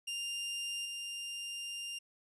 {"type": "tone with level steps", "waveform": "sawtooth", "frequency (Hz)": 2797, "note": "F7", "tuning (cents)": 2, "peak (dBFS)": [-33, -36], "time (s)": [0.07, 1.99], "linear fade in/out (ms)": 10, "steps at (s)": 0.85, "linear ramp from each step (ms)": 5, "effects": ["resampled to 24000 Hz"]}